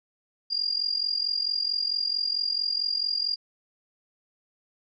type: tone with amplitude modulation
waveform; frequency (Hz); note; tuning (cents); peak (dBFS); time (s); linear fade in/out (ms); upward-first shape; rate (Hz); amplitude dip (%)
sine; 4811; D8; +41; -21; 0.5-3.36; 20; sine; 44.5; 80
effects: none